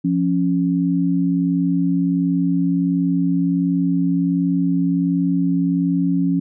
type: tone pair together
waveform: sine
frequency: 174.61 / 276 Hz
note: F3 / C#4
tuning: 0 / -7 cents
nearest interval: minor sixth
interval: 793 cents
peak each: -18 dBFS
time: 0.04-6.4 s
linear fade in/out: 10 ms
effects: none